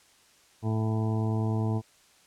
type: harmonic tone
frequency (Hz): 110.1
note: A2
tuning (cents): +2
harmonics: 1 / 2 / 3 / 4 / 6 / 7 / 8 / 9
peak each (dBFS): -26 / -32 / -36 / -38 / -42 / -43 / -44 / -45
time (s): 0.62-1.82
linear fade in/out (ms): 50
effects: white hiss -60 dBFS RMS until 2.26 s + low-pass 9000 Hz 12 dB/octave